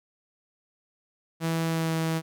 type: tone with pitch glide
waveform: sawtooth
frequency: 163.9 to 162.02 Hz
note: E3 to E3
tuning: -10 to -30 cents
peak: -21 dBFS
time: 1.4-2.22 s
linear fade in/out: 50 ms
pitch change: -20 cents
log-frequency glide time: 1.66-1.94 s
effects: none